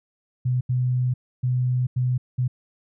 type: tone bursts at uneven times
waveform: sine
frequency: 125.8 Hz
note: B2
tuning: 32 cents sharp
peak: -19 dBFS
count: 5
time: 0.45-0.61 / 0.69-1.14 / 1.43-1.87 / 1.96-2.18 / 2.38-2.48 s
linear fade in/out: 10 ms
effects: none